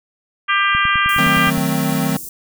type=harmonic tone; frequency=397.3 Hz; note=G4; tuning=23 cents sharp; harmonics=3 / 4 / 5 / 6 / 7 / 8; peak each=-17 / -19 / -21 / -23 / -24 / -25 dBFS; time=0.48-1.51 s; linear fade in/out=20 ms
type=click train; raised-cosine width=5 ms; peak=-16 dBFS; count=9; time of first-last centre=0.75-1.577 s; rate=9.67 Hz
type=band-stop noise; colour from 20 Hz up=white; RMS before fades=-31 dBFS; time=1.09-2.29 s; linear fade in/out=2 ms; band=340 to 6700 Hz; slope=24 dB/octave
type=chord; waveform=square; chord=D# diminished seventh; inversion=none; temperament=equal; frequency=155.56 / 185 / 220 / 261.6 Hz; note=D#3 / F#3 / A3 / C4; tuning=0 / 0 / 0 / 0 cents; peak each=-22 / -23 / -24 / -22 dBFS; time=1.18-2.17 s; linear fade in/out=5 ms
effects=none